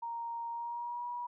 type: tone with pitch glide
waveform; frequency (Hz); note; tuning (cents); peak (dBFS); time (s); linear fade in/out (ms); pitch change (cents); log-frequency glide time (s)
sine; 932.3 to 966.3; A#5 to B5; 0 to -38; -36; 0.02-1.27; 10; +62; 0.5-1.06
effects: none